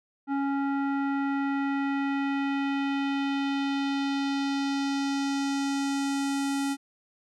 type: tone with low-pass filter sweep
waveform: square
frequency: 277.2 Hz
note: C#4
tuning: in tune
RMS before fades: -28 dBFS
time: 0.27-6.77 s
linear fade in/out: 50 ms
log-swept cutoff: 1200 to 9500 Hz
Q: 1.5
effects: none